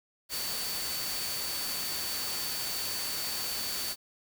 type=tone in noise; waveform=sine; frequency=4500 Hz; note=C#8; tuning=25 cents sharp; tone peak=-37 dBFS; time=0.29-3.96 s; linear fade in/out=50 ms; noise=white; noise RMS=-35 dBFS; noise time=0.29-3.96 s; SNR=-5 dB; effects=none